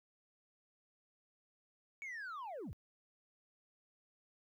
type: linear sweep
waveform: sine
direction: down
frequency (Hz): 2271 to 42.1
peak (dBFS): -40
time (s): 2.02-2.73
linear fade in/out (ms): 0
effects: tanh soft clip ceiling -42 dBFS + 13-bit